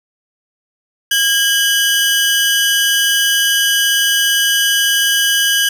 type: tone pair together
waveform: sawtooth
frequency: 1627.7 / 2987 Hz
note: G#6 / F#7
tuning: -35 / +16 cents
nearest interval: major seventh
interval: 1051 cents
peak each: -11 dBFS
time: 1.11-5.69 s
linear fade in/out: 5 ms
effects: none